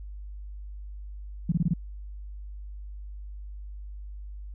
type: tone bursts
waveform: sine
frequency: 168.4 Hz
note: E3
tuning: 37 cents sharp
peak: -20 dBFS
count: 5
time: 1.49-1.737 s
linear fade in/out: 5 ms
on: 31 ms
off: 23 ms
effects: added 50 Hz sine -37 dBFS peak until 4.54 s